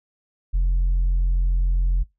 sine tone with tanh clipping, 43.65 Hz, F1, in tune, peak -17 dBFS, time 0.53-2.04 s, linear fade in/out 20 ms, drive 1 dB, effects noise-tail reverb RT60 0.2 s tail -22 dB re dry

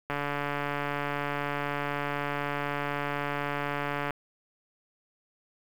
click train, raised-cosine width 0.5 ms, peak -16 dBFS, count 578, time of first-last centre 0.1-4.107 s, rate 144 Hz, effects 7-bit

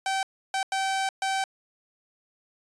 sawtooth tone bursts at uneven times, 772 Hz, G5, 27 cents flat, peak -21 dBFS, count 4, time 0.06-0.23 / 0.54-0.63 / 0.72-1.09 / 1.22-1.44 s, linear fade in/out 2 ms, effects resampled to 22050 Hz

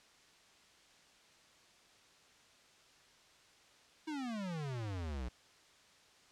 square exponential sweep, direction down, 322.5 to 58.27 Hz, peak -39 dBFS, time 4.07-5.29 s, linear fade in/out 10 ms, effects white hiss -64 dBFS RMS until 6.31 s + low-pass 6000 Hz 12 dB/octave

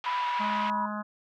white band-pass noise, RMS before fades -37 dBFS, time 0.04-0.7 s, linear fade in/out 0 ms, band 790 to 2900 Hz, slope 24 dB/octave
sine tone with pitch glide, 987.8 to 976.5 Hz, B5 to B5, 0 to -20 cents, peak -27 dBFS, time 0.06-0.86 s, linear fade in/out 5 ms, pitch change -20 cents, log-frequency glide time 0.19-0.26 s
harmonic tone, 210 Hz, G#3, 19 cents sharp, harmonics 1 / 3 / 4 / 5 / 6 / 7 / 8, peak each -34 / -40 / -43 / -38 / -39 / -43 / -46 dBFS, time 0.39-1.03 s, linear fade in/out 20 ms
effects none

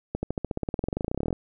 accelerating click train, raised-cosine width 2 ms, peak -14 dBFS, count 27, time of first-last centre 0.15-1.328 s, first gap 80 ms, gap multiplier 0.95, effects none

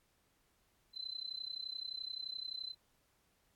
sine tone with amplitude modulation, 4056 Hz, B7, 45 cents sharp, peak -37 dBFS, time 0.93-2.75 s, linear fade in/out 50 ms, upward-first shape sine, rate 31.6 Hz, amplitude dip 90%, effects pink hiss -75 dBFS RMS until 3.55 s + AAC 64 kbps

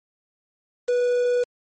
triangle tone with quantisation, 489.7 Hz, B4, 15 cents flat, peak -16 dBFS, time 0.88-1.44 s, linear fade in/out 10 ms, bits 6, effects MP3 32 kbps

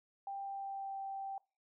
sine tone with pitch glide, 790 to 781.4 Hz, G5 to G5, +13 to -6 cents, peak -39 dBFS, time 0.27-1.38 s, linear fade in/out 2 ms, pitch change -19 cents, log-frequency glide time 0.4-0.98 s, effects noise-tail reverb RT60 0.3 s tail -23 dB re dry

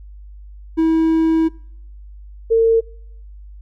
triangle / sine tone pair in turn, 323.1 / 453.7 Hz, E4 / A#4, -35 / -47 cents, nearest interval tritone, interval 588 cents, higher second, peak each -10 dBFS, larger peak neither, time 0.77-1.49 / 2.5-2.81 s, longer first, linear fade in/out 20 ms, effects noise-tail reverb RT60 0.7 s tail -25 dB re dry + added 50 Hz sine -35 dBFS peak until 3.61 s

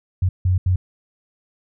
sine tone bursts at uneven times, 91.7 Hz, F#2, 15 cents flat, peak -14 dBFS, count 3, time 0.22-0.29 / 0.45-0.58 / 0.66-0.76 s, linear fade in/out 5 ms, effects none

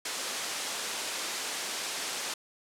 white band-pass noise, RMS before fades -35 dBFS, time 0.05-2.34 s, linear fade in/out 5 ms, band 280 to 7800 Hz, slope 12 dB/octave, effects low-pass 12000 Hz 12 dB/octave

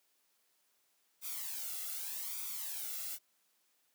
blue noise with flanger, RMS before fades -41 dBFS, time 1.21-3.19 s, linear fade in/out 50 ms, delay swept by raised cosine 0.84 to 1.49 ms, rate 0.83 Hz, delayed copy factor +0.75, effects white hiss -75 dBFS RMS until 3.94 s + high-pass 200 Hz 12 dB/octave

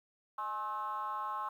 sine tone with frequency modulation, 1069 Hz, C6, 37 cents sharp, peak -34 dBFS, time 0.38-1.49 s, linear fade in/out 5 ms, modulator 228 Hz, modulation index 1, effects tanh soft clip ceiling -30 dBFS + 11-bit

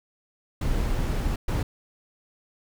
brown noise bursts at uneven times, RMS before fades -25 dBFS, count 2, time 0.61-1.36 / 1.48-1.63 s, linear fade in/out 5 ms, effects none

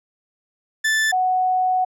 40% pulse / sine tone pair in turn, 1756 / 740.7 Hz, A6 / F#5, -4 / +2 cents, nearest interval octave + minor third, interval 1494 cents, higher first, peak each -16 dBFS, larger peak neither, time 0.84-1.12 / 1.12-1.85 s, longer second, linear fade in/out 10 ms, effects low-pass 11000 Hz 12 dB/octave

